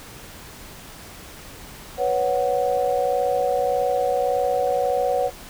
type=chord; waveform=sine; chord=B suspended second; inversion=none; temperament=just; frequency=493.9 / 555.6 / 740.8 Hz; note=B4 / C#5 / F#5; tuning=0 / +4 / +2 cents; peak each=-23 dBFS; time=1.97-5.31 s; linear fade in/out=50 ms; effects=pink hiss -41 dBFS RMS until 5.49 s